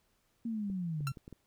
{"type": "linear sweep", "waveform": "sine", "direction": "down", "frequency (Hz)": [235.1, 130.6], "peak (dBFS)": -33, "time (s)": [0.45, 1.12], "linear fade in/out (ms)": 5}
{"type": "clicks", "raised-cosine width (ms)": 3, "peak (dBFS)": -34, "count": 5, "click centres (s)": [0.7, 1.007, 1.172, 1.279, 1.327]}
{"type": "tone with exponential decay", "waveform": "sawtooth", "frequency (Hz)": 1359, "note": "F6", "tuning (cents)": -48, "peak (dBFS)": -29, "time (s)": [1.07, 1.15], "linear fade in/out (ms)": 1, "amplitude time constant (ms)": 16}
{"effects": ["pink hiss -74 dBFS RMS until 1.46 s"]}